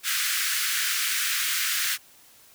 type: high-pass noise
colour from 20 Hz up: pink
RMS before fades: -26 dBFS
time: 0.03-1.98 s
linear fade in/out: 50 ms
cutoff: 1400 Hz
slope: 48 dB/octave
effects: white hiss -54 dBFS RMS until 2.54 s